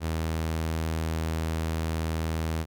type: tone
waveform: sawtooth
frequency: 80.5 Hz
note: E2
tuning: 41 cents flat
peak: -23 dBFS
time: 0-2.66 s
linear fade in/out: 50 ms
effects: none